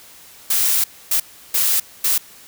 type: noise bursts at uneven times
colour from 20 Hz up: blue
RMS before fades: -17 dBFS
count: 4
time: 0.5-0.84 / 1.11-1.2 / 1.54-1.8 / 2.04-2.18 s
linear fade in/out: 5 ms
effects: white hiss -44 dBFS RMS until 2.47 s